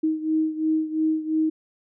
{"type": "beating tone pair", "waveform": "sine", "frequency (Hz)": [313.9, 316.8], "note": ["D#4", "D#4"], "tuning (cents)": [15, 31], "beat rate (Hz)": 2.9, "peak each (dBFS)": [-22, -26], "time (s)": [0.03, 1.5], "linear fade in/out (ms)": 10, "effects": []}